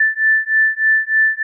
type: beating tone pair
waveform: sine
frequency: 1760 / 1763.3 Hz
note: A6 / A6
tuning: 0 / +3 cents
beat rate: 3.3 Hz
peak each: -15 / -15 dBFS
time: 0-1.43 s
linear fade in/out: 5 ms
effects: none

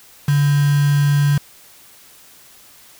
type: tone with quantisation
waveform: sine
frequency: 143.8 Hz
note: D3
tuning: 36 cents flat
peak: -12 dBFS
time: 0.28-1.38 s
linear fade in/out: 5 ms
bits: 4
effects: white hiss -46 dBFS RMS until 2.99 s

